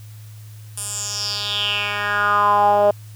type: tone with band-pass filter sweep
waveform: 10% pulse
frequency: 205.5 Hz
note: G#3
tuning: 18 cents flat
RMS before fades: -19 dBFS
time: 0.77-2.91 s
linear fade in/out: 5 ms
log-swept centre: 9600 to 600 Hz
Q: 5
effects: added 107 Hz sine -36 dBFS peak until 3.15 s + white hiss -50 dBFS RMS until 3.15 s